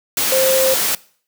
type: tone in noise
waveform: sine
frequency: 526 Hz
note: C5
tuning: 9 cents sharp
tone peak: -14 dBFS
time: 0.32-0.74 s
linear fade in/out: 2 ms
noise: white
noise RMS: -18 dBFS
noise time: 0.17-0.95 s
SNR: +1 dB
effects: noise-tail reverb RT60 0.5 s tail -22 dB re dry + high-pass 150 Hz 12 dB/octave